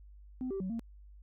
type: tone with pitch steps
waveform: sine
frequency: 255.4 / 388.6 / 187.2 / 229.6 Hz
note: C4 / G4 / F#3 / A#3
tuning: -42 / -15 / +20 / -26 cents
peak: -32 dBFS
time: 0.41-0.794 s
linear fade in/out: 0 ms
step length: 96 ms
effects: tanh soft clip ceiling -31 dBFS + added 50 Hz sine -51 dBFS peak until 1.22 s